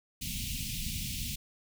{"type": "band-stop noise", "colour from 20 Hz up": "pink", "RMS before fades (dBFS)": -36, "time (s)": [0.21, 1.36], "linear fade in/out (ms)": 10, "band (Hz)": [240, 2400], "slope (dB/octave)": 48, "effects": []}